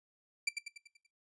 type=tone with echo; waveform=sawtooth; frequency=2349 Hz; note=D7; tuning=in tune; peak=-25 dBFS; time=0.47-0.49 s; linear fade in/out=5 ms; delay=96 ms; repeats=6; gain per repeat=-6 dB; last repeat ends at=1.066 s; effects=noise-tail reverb RT60 0.2 s tail -19 dB re dry + resampled to 22050 Hz